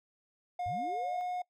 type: tone with pitch glide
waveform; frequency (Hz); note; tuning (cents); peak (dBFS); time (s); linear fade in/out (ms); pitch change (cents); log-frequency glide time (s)
triangle; 715 to 722.1; F5 to F#5; +41 to -42; -31; 0.59-1.42; 5; +17; 0.79-1.3
type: linear sweep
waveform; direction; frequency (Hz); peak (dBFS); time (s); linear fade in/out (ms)
sine; up; 77.78 to 723; -40; 0.66-1.21; 0
effects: noise-tail reverb RT60 0.1 s tail -23 dB re dry